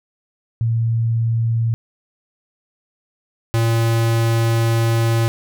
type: tone pair in turn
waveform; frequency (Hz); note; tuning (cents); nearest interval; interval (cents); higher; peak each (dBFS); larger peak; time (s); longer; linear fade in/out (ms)
sine / square; 114.7 / 114.7; A#2 / A#2; -28 / -28; unison; 0; neither; -15; neither; 0.61-1.74 / 3.54-5.28; second; 0
effects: none